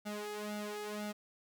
sawtooth tone with flanger, 209.1 Hz, G#3, 12 cents sharp, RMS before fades -41 dBFS, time 0.05-1.13 s, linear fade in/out 20 ms, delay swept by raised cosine 1.4 to 2.4 ms, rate 2 Hz, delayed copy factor +0.85, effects none

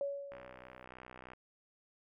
sine tone with exponential decay, 562 Hz, C#5, 24 cents sharp, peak -32 dBFS, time 0.01-0.84 s, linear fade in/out 1 ms, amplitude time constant 180 ms
click train, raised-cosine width 0.5 ms, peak -35 dBFS, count 65, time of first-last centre 0.32-1.334 s, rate 63.1 Hz
effects none

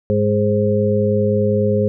harmonic tone with a mistuned harmonic, 104.1 Hz, G#2, 5 cents sharp, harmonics 1 / 2 / 4 / 5, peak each -19 / -19 / -19 / -19 dBFS, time 0.1-1.88 s, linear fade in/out 0 ms, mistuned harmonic 5, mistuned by +19 cents, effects none

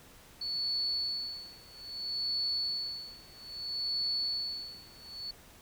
sine tone with tremolo, 4435 Hz, C#8, in tune, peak -29 dBFS, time 0.41-5.31 s, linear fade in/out 5 ms, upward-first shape sine, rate 0.61 Hz, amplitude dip 95%, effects pink hiss -56 dBFS RMS until 5.61 s

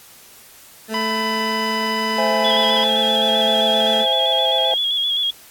20% pulse tone, 220 Hz, A3, in tune, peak -18 dBFS, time 0.88-4.06 s, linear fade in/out 50 ms
harmonic tone, 997 Hz, B5, 16 cents sharp, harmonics 1 / 2 / 3 / 5, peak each -23 / -26 / -28 / -30 dBFS, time 0.94-2.84 s, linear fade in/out 2 ms
triangle chord, C augmented, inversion none, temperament equal, 523.3 / 659.3 / 830.6 Hz, C5 / E5 / G#5, 0 / 0 / 0 cents, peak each -21 dBFS, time 2.18-4.74 s, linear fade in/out 2 ms
sine tone with vibrato, 3346 Hz, G#7, 12 cents sharp, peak -17 dBFS, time 2.44-5.31 s, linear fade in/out 10 ms, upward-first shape square, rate 7.7 Hz, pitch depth 38 cents each way
effects white hiss -45 dBFS RMS until 5.5 s + AAC 64 kbps

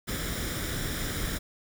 pink noise with comb filter, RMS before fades -32 dBFS, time 0.07-1.39 s, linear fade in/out 20 ms, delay 0.56 ms, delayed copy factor +0.6, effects none

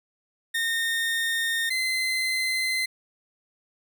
30% pulse tone pair in turn, 1834 / 2059 Hz, A#6 / C7, -29 / -28 cents, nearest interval major second, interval 201 cents, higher second, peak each -21 dBFS, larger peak neither, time 0.54-1.7 / 1.7-2.86 s, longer neither, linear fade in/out 10 ms, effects none

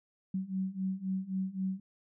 sine beating tone pair, 187.4 / 191.2 Hz, F#3 / G3, +22 / -43 cents, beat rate 3.8 Hz, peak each -36 / -34 dBFS, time 0.34-1.8 s, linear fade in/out 5 ms, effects none

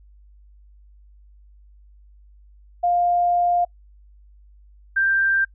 sine tone pair in turn, 703 / 1578.2 Hz, F5 / G6, +11 / +11 cents, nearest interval octave + major second, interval 1400 cents, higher second, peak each -16 dBFS, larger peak neither, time 2.83-3.65 / 4.96-5.45 s, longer first, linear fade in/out 10 ms, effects noise-tail reverb RT60 0.1 s tail -26 dB re dry + added 50 Hz sine -47 dBFS peak until 5.54 s

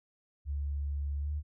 sine tone with pitch glide, 71.4 to 74.35 Hz, D2 to D2, -48 to +22 cents, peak -31 dBFS, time 0.45-1.43 s, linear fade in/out 50 ms, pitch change +70 cents, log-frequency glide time 1.2-1.32 s, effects none

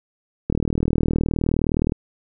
click train, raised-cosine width 3 ms, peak -7 dBFS, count 57, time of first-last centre 0.5-1.921 s, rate 39.4 Hz, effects none

